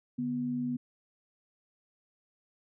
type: tone pair together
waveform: sine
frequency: 145.5 / 245.8 Hz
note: D3 / B3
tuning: -16 / -8 cents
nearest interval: major sixth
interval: 908 cents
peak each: -40 / -30 dBFS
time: 0.18-0.77 s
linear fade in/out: 10 ms
effects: none